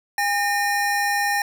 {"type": "tone pair together", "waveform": "square", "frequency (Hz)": [813, 1825.1], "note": ["G#5", "A#6"], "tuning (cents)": [-37, -37], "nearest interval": "octave + major second", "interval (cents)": 1400, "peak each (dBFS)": -23, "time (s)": [0.18, 1.42], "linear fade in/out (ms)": 2, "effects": []}